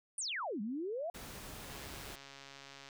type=exponential two-way sweep; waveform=sine; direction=down then up; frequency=9850 to 196 to 710 Hz; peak=-36 dBFS; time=0.18-1.1 s; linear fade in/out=2 ms; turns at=0.61 s
type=noise; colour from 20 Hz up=pink; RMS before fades=-48 dBFS; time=1.14-2.16 s; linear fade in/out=10 ms
type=click train; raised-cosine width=0.2 ms; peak=-34 dBFS; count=165; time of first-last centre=1.7-2.888 s; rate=138 Hz
effects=none